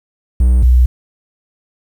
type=tone pair in turn; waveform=triangle / sine; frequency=61.74 / 61.97 Hz; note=B1 / B1; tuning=0 / +7 cents; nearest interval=unison; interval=7 cents; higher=second; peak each=-5 dBFS; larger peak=neither; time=0.4-0.63 / 0.63-0.86 s; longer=neither; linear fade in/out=5 ms; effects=7-bit